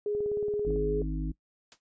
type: tone with pitch glide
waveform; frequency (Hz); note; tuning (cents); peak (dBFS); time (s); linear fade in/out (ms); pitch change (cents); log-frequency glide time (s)
sine; 415.3 to 418.4; G#4 to G#4; 0 to +13; -27; 0.06-1.02; 2; +13; 0.59-0.66
type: click train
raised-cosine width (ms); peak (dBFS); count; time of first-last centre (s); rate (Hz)
2; -30; 12; 0.15-0.761; 18
type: harmonic tone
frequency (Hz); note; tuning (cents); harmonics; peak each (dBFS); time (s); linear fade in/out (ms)
51.91; G#1; 0; 1 / 3 / 5 / 6; -31 / -36 / -38 / -39; 0.66-1.32; 10
type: noise with exponential decay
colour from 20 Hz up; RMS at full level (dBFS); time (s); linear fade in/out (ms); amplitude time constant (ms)
white; -45; 1.72-1.8; 0; 16
effects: noise-tail reverb RT60 0.1 s tail -20 dB re dry + resampled to 16000 Hz